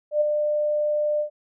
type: tone with ADSR envelope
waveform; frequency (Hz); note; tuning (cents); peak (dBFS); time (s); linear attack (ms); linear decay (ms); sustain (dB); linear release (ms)
sine; 598; D5; +31; -15; 0.11-1.3; 100; 14; -5; 100
effects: none